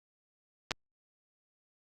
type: clicks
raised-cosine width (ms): 0.2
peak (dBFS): -14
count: 2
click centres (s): 0.709 / 0.717
effects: Opus 48 kbps